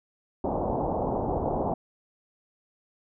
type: low-pass noise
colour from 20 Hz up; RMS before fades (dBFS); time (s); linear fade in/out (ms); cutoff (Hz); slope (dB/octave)
white; -28; 0.44-1.74; 5; 890; 48
effects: none